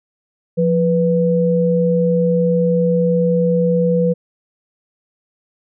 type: tone pair together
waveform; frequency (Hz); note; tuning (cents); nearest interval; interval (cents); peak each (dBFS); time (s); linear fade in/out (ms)
sine; 174.2 / 492.7; F3 / B4; -4 / -4; octave + tritone; 1800; -15; 0.57-4.14; 20
effects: none